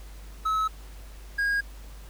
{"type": "tone pair in turn", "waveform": "triangle", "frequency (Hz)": [1292, 1633.5], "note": ["E6", "G#6"], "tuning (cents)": [-35, -29], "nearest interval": "major third", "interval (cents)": 406, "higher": "second", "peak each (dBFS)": -21, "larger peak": "neither", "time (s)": [[0.45, 0.68], [1.38, 1.61]], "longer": "neither", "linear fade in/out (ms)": 10, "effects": ["added 50 Hz sine -41 dBFS peak until 2.09 s", "pink hiss -52 dBFS RMS until 2.09 s"]}